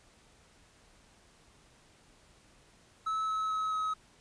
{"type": "tone with pitch steps", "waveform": "triangle", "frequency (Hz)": [1300, 1291.8, 1283.6, 1275.5], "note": ["E6", "E6", "E6", "D#6"], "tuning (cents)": [-24, -35, -46, 43], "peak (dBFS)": -28, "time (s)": [3.06, 3.94], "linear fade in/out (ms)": 10, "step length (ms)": 220, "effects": ["pink hiss -62 dBFS RMS until 4.2 s", "resampled to 22050 Hz"]}